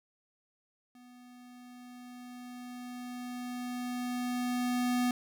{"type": "tone with level ramp", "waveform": "square", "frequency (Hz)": 246.9, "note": "B3", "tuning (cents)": 0, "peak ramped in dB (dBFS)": [-54, -27], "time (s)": [0.95, 5.11], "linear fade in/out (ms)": 2, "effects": []}